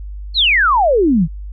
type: exponential sweep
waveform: sine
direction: down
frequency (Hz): 4435 to 146.83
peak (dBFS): -9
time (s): 0.34-1.28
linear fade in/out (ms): 50
effects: added 50 Hz sine -25 dBFS peak until 1.52 s + MP3 32 kbps